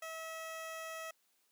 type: tone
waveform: 15% pulse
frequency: 646 Hz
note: E5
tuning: 35 cents flat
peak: -36 dBFS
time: 0.02-1.11 s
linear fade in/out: 5 ms
effects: white hiss -75 dBFS RMS until 1.51 s + high-pass 200 Hz 12 dB/octave

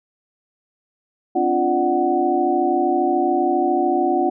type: tone cluster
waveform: sine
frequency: 259.7 / 292.7 / 347.2 / 596 / 744 Hz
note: C4 / D4 / F4 / D5 / F#5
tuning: -13 / -6 / -10 / +25 / +9 cents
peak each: -26 / -24 / -20 / -28 / -19 dBFS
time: 1.35-4.3 s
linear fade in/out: 10 ms
effects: none

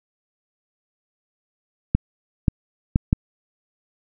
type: clicks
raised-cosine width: 5 ms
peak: -3 dBFS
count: 4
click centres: 1.95 / 2.482 / 2.959 / 3.129 s
effects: none

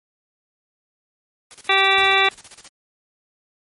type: noise with tremolo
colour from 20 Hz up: white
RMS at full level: -40 dBFS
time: 1.51-2.69 s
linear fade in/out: 0 ms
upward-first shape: square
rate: 15 Hz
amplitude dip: 80%
type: harmonic tone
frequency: 388.3 Hz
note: G4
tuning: 16 cents flat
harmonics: 1 / 2 / 3 / 4 / 5 / 6 / 7 / 9 / 10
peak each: -24 / -21 / -22 / -26 / -21 / -20 / -23 / -22 / -25 dBFS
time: 1.69-2.29 s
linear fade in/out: 5 ms
type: noise with exponential decay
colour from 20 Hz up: pink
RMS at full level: -37 dBFS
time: 1.98-2.67 s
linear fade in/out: 1 ms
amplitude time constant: 150 ms
effects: MP3 48 kbps

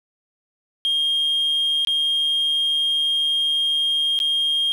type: tone with dropouts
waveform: sine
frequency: 3226 Hz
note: G7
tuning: 49 cents sharp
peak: -16 dBFS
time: 0.85-4.72 s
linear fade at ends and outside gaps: 0 ms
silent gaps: 1.849-1.872 / 4.19-4.201 s
effects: tanh soft clip ceiling -15 dBFS + 8-bit

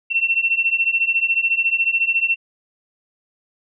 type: beating tone pair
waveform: sine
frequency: 2700 / 2714 Hz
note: E7 / E7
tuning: +41 / +50 cents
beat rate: 14 Hz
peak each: -20 / -18 dBFS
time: 0.1-2.36 s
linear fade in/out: 20 ms
effects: none

